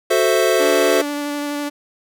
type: chord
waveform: square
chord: F# half-diminished seventh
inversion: none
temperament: equal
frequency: 370 / 440 / 523.3 / 659.3 Hz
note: F#4 / A4 / C5 / E5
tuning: 0 / 0 / 0 / 0 cents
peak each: -20 dBFS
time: 0.1-1.02 s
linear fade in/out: 10 ms
type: tone with vibrato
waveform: sawtooth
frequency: 290.6 Hz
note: D4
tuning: 18 cents flat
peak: -18 dBFS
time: 0.59-1.7 s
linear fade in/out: 20 ms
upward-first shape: square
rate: 12 Hz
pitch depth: 9 cents each way
effects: none